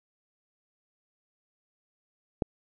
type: click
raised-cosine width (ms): 2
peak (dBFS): -12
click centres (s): 2.422
effects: none